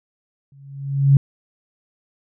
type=tone with exponential growth; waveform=sine; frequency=138.59 Hz; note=C#3; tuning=in tune; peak=-6 dBFS; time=0.52-1.17 s; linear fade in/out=2 ms; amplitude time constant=140 ms; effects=none